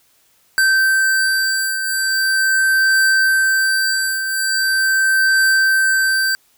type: beating tone pair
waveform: square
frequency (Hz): 1554 / 1554.41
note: G6 / G6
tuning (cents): -16 / -15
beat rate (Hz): 0.41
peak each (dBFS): -22 / -15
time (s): 0.58-6.35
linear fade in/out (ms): 0
effects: white hiss -57 dBFS RMS until 6.57 s